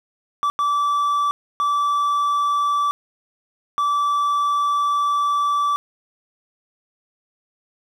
triangle tone bursts at uneven times, 1159 Hz, D6, 23 cents flat, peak -15 dBFS, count 4, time 0.43-0.5 / 0.59-1.31 / 1.6-2.91 / 3.78-5.76 s, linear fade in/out 0 ms, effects none

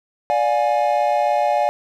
triangle chord, D diminished, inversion none, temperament equal with one note detuned, 587.3 / 714 / 830.6 Hz, D5 / F5 / Ab5, 0 / +38 / 0 cents, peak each -18 dBFS, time 0.3-1.69 s, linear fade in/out 0 ms, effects none

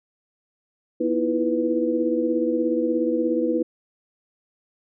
sine tone cluster, 243.3 / 323.1 / 339.9 / 494.1 Hz, B3 / E4 / F4 / B4, -26 / -35 / -47 / +1 cents, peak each -27 / -23 / -28 / -24 dBFS, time 1-3.63 s, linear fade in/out 10 ms, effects none

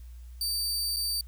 sawtooth tone with dropouts, 4626 Hz, D8, 27 cents flat, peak -25 dBFS, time 0.41-1.21 s, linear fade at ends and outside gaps 2 ms, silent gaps 0.963-0.967 s, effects added 60 Hz sine -42 dBFS peak until 1.27 s + white hiss -64 dBFS RMS until 1.27 s

